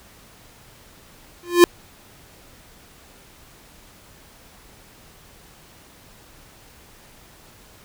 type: tone with exponential growth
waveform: square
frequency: 349.2 Hz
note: F4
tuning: in tune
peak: -4 dBFS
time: 1.43-1.64 s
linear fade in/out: 0 ms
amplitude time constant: 44 ms
effects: pink hiss -49 dBFS RMS until 7.84 s